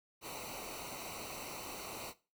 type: noise with comb filter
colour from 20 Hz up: pink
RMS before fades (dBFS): -45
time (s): 0.21-2.14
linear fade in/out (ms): 50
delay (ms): 0.59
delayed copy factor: -0.8
effects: noise-tail reverb RT60 0.3 s tail -17 dB re dry